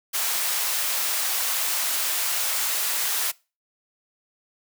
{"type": "high-pass noise", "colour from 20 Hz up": "white", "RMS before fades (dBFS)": -25, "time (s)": [0.13, 3.32], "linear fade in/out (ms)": 20, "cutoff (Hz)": 680, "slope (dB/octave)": 12, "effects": ["noise-tail reverb RT60 0.3 s tail -23 dB re dry"]}